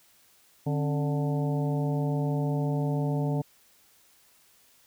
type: harmonic tone with a mistuned harmonic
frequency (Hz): 147.2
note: D3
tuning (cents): +4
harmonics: 1 / 2 / 3 / 4 / 5 / 6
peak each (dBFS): -26 / -32 / -36 / -38 / -40 / -42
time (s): 0.66-3.42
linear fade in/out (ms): 10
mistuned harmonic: 2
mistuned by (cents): -130
effects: white hiss -61 dBFS RMS until 4.86 s